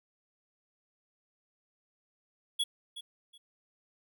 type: tone with echo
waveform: square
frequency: 3366 Hz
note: G#7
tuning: 23 cents sharp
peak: -28 dBFS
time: 2.59-2.64 s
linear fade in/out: 10 ms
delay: 370 ms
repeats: 2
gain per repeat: -13 dB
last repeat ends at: 3.38 s
effects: none